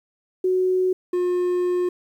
sine / triangle tone pair in turn, 370 / 358 Hz, F#4 / F4, 0 / +43 cents, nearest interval minor second, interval 57 cents, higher first, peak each -17 dBFS, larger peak neither, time 0.44-0.93 / 1.13-1.89 s, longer second, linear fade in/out 5 ms, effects 9-bit

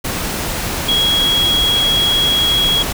sine tone in noise, 3314 Hz, G#7, 4 cents flat, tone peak -12 dBFS, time 0.88-2.83 s, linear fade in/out 10 ms, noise pink, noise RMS -21 dBFS, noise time 0.04-2.93 s, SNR +6 dB, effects none

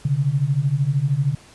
sine beating tone pair, 131.7 / 144.7 Hz, C3 / D3, +12 / -25 cents, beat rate 13 Hz, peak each -21 / -19 dBFS, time 0.05-1.35 s, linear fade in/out 5 ms, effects pink hiss -48 dBFS RMS until 1.54 s + resampled to 24000 Hz

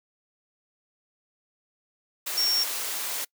sine tone in noise, 5510 Hz, F8, 24 cents flat, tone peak -22 dBFS, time 2.37-2.64 s, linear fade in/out 10 ms, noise white, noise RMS -31 dBFS, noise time 2.26-3.25 s, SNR +6 dB, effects noise-tail reverb RT60 0.1 s tail -25 dB re dry + high-pass 400 Hz 12 dB/octave

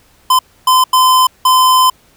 square tone bursts at uneven times, 1025 Hz, C6, 36 cents flat, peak -7 dBFS, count 4, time 0.3-0.39 / 0.67-0.84 / 0.93-1.27 / 1.45-1.9 s, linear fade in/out 5 ms, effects pink hiss -50 dBFS RMS until 2.16 s

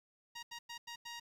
10% pulse tone bursts at uneven times, 942 Hz, A#5, 18 cents sharp, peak -36 dBFS, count 5, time 0.35-0.43 / 0.51-0.59 / 0.69-0.78 / 0.87-0.96 / 1.05-1.2 s, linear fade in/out 10 ms, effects low-pass 10000 Hz 12 dB/octave + 11-bit

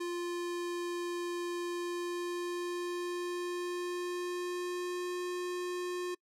square tone with pitch glide, 349.2 to 357.6 Hz, F4 to F4, 0 to +41 cents, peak -35 dBFS, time 0-6.15 s, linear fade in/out 10 ms, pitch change +41 cents, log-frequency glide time 1.69-5.19 s, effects noise-tail reverb RT60 0.1 s tail -25 dB re dry + low-pass 11000 Hz 12 dB/octave

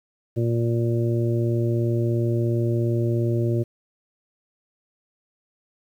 harmonic tone, 117.1 Hz, A#2, 8 cents sharp, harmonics 1 / 2 / 3 / 4 / 5, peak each -21 / -30 / -25 / -36 / -33 dBFS, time 0.36-3.64 s, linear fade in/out 20 ms, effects 9-bit

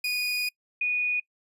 30% pulse / sine tone pair in turn, 2467 / 2467 Hz, D#7 / D#7, -15 / -15 cents, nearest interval unison, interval 0 cents, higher neither, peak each -23 dBFS, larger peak neither, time 0.04-0.49 / 0.81-1.2 s, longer first, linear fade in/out 5 ms, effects noise-tail reverb RT60 0.1 s tail -26 dB re dry + resampled to 32000 Hz

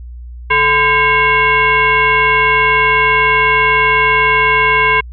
sine tone with frequency modulation, 1600 Hz, G6, 35 cents sharp, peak -8 dBFS, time 0.5-5.01 s, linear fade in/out 10 ms, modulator 582 Hz, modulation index 1.7, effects added 60 Hz sine -27 dBFS peak until 5.12 s

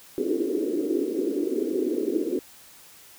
pink band-pass noise, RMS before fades -26 dBFS, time 0.18-2.39 s, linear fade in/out 0 ms, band 280 to 430 Hz, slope 48 dB/octave, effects white hiss -50 dBFS RMS until 3.18 s

